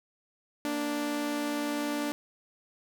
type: tone pair together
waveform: sawtooth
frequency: 232.9 / 293.4 Hz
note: A#3 / D4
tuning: -1 / -2 cents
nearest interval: major third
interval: 399 cents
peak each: -34 / -26 dBFS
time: 0.65-2.12 s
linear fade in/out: 0 ms
effects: none